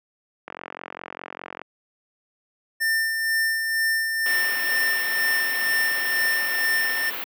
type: click train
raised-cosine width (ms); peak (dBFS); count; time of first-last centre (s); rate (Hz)
0.5; -18; 52; 0.48-1.616; 44.9
type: tone with tremolo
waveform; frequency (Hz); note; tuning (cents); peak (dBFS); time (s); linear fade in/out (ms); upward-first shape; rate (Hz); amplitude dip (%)
square; 1800; A6; +39; -20; 2.8-7.11; 20; sine; 2.1; 40
type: band-stop noise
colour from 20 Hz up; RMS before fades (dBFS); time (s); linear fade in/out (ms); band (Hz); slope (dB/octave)
white; -31; 4.26-7.24; 0; 3300 to 16000; 24
effects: high-pass 300 Hz 12 dB/octave